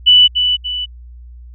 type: tone with echo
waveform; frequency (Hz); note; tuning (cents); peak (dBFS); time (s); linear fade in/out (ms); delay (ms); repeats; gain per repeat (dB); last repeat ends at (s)
sine; 2973; F#7; +8; -4; 0.06-0.28; 20; 290; 2; -7; 0.86
effects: added 60 Hz sine -33 dBFS peak until 1.54 s